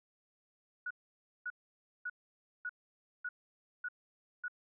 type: tone bursts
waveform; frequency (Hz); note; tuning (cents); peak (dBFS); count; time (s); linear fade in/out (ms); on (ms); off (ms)
sine; 1464; F#6; -19; -36; 7; 0.86-4.482; 5; 46; 550
effects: none